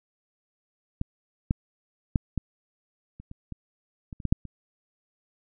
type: clicks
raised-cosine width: 5 ms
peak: -15 / -10 / -9 / -14 / -30 / -28 / -23 / -25 / -29 / -13 / -6 / -27 dBFS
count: 12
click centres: 1.014 / 1.509 / 2.158 / 2.377 / 3.2 / 3.314 / 3.523 / 4.128 / 4.202 / 4.253 / 4.325 / 4.453 s
effects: none